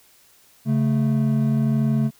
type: tone pair together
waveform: triangle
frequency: 138.4 / 219.7 Hz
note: C#3 / A3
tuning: -2 / -2 cents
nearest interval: minor sixth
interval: 800 cents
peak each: -18 dBFS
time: 0.65-2.11 s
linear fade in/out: 50 ms
effects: white hiss -55 dBFS RMS until 2.19 s